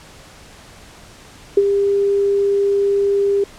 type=tone with ADSR envelope; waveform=sine; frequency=400 Hz; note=G4; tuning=35 cents sharp; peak=-6 dBFS; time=1.57-3.44 s; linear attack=5 ms; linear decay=39 ms; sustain=-7 dB; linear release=4 ms; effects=pink hiss -42 dBFS RMS until 3.58 s + low-pass 9000 Hz 12 dB/octave